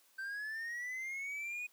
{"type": "linear sweep", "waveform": "triangle", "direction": "up", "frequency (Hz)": [1544, 2489], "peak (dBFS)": -37, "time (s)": [0.18, 1.67], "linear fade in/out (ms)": 10, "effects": ["white hiss -68 dBFS RMS until 1.72 s", "high-pass 300 Hz 12 dB/octave"]}